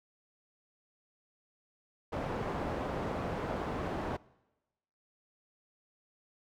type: low-pass noise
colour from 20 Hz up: white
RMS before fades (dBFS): -36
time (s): 2.12-4.17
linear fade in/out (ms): 10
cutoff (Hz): 740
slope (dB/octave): 12
effects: noise-tail reverb RT60 1.0 s tail -22 dB re dry